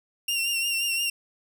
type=tone with vibrato; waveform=sawtooth; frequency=2762 Hz; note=F7; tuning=20 cents flat; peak=-21 dBFS; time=0.28-1.1 s; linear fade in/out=5 ms; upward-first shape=triangle; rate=5.7 Hz; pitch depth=45 cents each way; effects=none